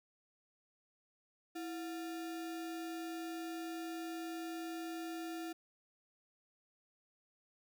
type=tone with sample-and-hold; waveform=sine; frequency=329.6 Hz; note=E4; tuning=in tune; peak=-40 dBFS; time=1.55-5.53 s; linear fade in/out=10 ms; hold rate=1050 Hz; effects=none